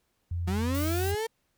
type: tone with pitch glide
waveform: sine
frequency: 86.4 to 87.2 Hz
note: F2 to F2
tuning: -18 to -2 cents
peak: -28 dBFS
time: 0.31-1.15 s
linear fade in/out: 5 ms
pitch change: +16 cents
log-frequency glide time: 0.71-0.97 s
type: linear sweep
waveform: 35% pulse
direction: up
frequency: 174.61 to 459.6 Hz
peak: -27 dBFS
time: 0.47-1.27 s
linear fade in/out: 10 ms
type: noise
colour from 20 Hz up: blue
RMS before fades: -39 dBFS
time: 0.74-1.12 s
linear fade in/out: 10 ms
effects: pink hiss -74 dBFS RMS until 1.57 s